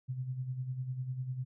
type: tone with tremolo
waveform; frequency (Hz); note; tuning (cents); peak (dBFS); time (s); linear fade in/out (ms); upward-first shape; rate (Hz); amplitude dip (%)
sine; 128.4; C3; -32; -32; 0.08-1.45; 20; sine; 10; 60
effects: none